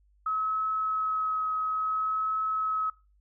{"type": "tone with vibrato", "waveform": "sine", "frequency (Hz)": 1282, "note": "E6", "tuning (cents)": -49, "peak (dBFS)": -26, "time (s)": [0.26, 2.9], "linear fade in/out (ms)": 5, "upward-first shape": "triangle", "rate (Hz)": 0.58, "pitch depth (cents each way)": 13, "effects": ["noise-tail reverb RT60 0.3 s tail -22 dB re dry", "added 50 Hz sine -61 dBFS peak until 3.2 s"]}